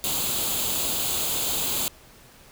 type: noise with comb filter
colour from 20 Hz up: white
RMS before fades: -26 dBFS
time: 0.04-1.88 s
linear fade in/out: 0 ms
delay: 0.27 ms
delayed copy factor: +0.65
effects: pink hiss -51 dBFS RMS until 2.51 s